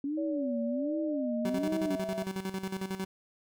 sine tone with vibrato, 272.5 Hz, C#4, 29 cents flat, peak -30 dBFS, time 0.04-1.96 s, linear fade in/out 2 ms, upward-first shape sine, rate 1.3 Hz, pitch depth 280 cents each way
sine tone with pitch glide, 572 to 657.1 Hz, D5 to E5, -46 to -6 cents, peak -34 dBFS, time 0.17-2.24 s, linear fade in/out 10 ms, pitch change +240 cents, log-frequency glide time 0.57-2.12 s
30% pulse tone with tremolo, 190.7 Hz, G3, 47 cents flat, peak -29 dBFS, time 1.45-3.05 s, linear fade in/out 2 ms, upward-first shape square, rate 11 Hz, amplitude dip 70%
effects none

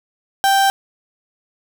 35% pulse tone, 784 Hz, G5, in tune, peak -10 dBFS, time 0.44-0.7 s, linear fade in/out 0 ms, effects none

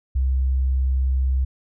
sine tone, 65.41 Hz, C2, in tune, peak -17 dBFS, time 0.15-1.45 s, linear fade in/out 10 ms, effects none

